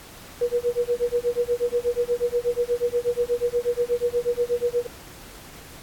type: tone with tremolo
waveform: sine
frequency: 481.9 Hz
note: B4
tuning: 43 cents flat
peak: -17 dBFS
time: 0.41-4.87 s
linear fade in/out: 5 ms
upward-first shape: sine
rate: 8.3 Hz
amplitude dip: 100%
effects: pink hiss -44 dBFS RMS until 5.82 s + AAC 64 kbps